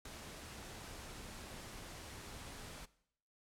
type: noise with ADSR envelope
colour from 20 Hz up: pink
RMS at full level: -45 dBFS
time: 0.05-2.86 s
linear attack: 5 ms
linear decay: 3 ms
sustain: -5 dB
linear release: 15 ms
effects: noise-tail reverb RT60 0.7 s tail -19 dB re dry + low-pass 11000 Hz 12 dB/octave